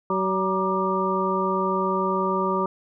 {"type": "harmonic tone with a mistuned harmonic", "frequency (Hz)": 189.4, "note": "F#3", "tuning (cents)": 41, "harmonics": [1, 2, 3, 5, 6], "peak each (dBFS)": [-28, -26, -30, -27, -26], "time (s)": [0.1, 2.66], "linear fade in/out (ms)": 2, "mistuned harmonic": 6, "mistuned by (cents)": 73, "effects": []}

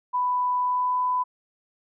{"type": "tone with pitch glide", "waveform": "sine", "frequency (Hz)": [993, 999.9], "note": ["B5", "B5"], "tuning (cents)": [9, 21], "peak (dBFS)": -21, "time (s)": [0.13, 1.24], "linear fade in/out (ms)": 20, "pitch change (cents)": 12, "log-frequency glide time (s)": [0.6, 0.99], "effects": []}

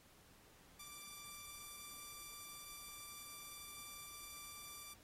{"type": "tone", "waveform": "5% pulse", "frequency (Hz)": 1174.7, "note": "D6", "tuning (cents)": 0, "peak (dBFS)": -40, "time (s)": [0.79, 4.94], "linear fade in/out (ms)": 10, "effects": ["pink hiss -66 dBFS RMS until 5.03 s", "AAC 48 kbps"]}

